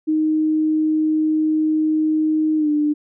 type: tone with pitch glide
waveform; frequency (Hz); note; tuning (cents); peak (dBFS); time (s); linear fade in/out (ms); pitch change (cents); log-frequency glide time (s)
sine; 311.1 to 298.1; D#4 to D4; 0 to +26; -15; 0.07-2.94; 20; -74; 2.57-2.69
effects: none